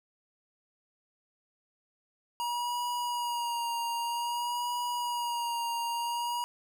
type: tone with vibrato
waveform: square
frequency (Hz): 953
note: A#5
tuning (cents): +38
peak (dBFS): -31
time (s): 2.4-6.44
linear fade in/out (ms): 0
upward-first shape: sine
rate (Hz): 0.52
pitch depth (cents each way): 28
effects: none

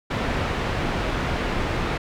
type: low-pass noise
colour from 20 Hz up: pink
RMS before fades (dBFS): -25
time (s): 0.1-1.98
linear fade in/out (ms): 10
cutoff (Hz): 2600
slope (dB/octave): 12
effects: none

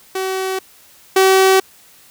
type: tone pair in turn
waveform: sawtooth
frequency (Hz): 379 / 381.4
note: F#4 / G4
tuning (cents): +42 / -47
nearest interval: unison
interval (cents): 11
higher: second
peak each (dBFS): -15 / -5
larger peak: second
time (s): 0.15-0.59 / 1.16-1.6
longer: neither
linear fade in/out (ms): 5
effects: white hiss -47 dBFS RMS until 2.1 s

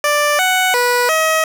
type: tone with pitch steps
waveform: 15% pulse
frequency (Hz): 589 / 743 / 489.1 / 636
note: D5 / F#5 / B4 / D#5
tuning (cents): +5 / +7 / -17 / +38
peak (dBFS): -6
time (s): 0.04-1.44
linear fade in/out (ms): 2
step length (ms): 350
effects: none

